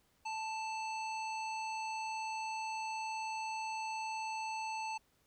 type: harmonic tone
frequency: 881 Hz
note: A5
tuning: 2 cents sharp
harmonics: 1 / 3 / 5 / 7 / 9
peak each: -38 / -44 / -51 / -54 / -58 dBFS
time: 0.25-4.98 s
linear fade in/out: 10 ms
effects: pink hiss -73 dBFS RMS until 5.26 s